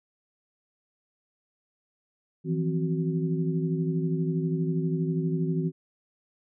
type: tone cluster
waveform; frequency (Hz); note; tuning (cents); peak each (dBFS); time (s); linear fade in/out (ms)
sine; 162.2 / 174.6 / 260.7 / 371.6; E3 / F3 / C4 / F#4; -28 / 0 / -6 / +7; -26 / -33 / -33 / -33; 2.44-5.72; 50
effects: none